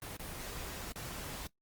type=noise with dropouts; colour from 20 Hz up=pink; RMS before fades=-43 dBFS; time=0.02-1.47 s; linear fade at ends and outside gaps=2 ms; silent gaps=0.168-0.195 / 0.922-0.958 s; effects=noise-tail reverb RT60 0.1 s tail -20 dB re dry + Opus 24 kbps